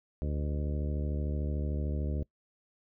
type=harmonic tone with a mistuned harmonic; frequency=73.42 Hz; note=D2; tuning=in tune; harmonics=1 / 2 / 3 / 4 / 5 / 6 / 7 / 8; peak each=-31 / -37 / -41 / -43 / -45 / -47 / -48 / -49 dBFS; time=0.22-2.23 s; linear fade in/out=0 ms; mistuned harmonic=8; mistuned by=+63 cents; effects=noise-tail reverb RT60 0.1 s tail -23 dB re dry